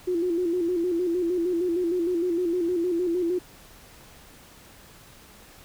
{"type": "tone with vibrato", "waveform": "sine", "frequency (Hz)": 349.2, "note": "F4", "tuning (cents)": 0, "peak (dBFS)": -22, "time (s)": [0.07, 3.39], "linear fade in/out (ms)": 10, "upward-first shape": "square", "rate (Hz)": 6.5, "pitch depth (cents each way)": 65, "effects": ["pink hiss -50 dBFS RMS until 5.64 s"]}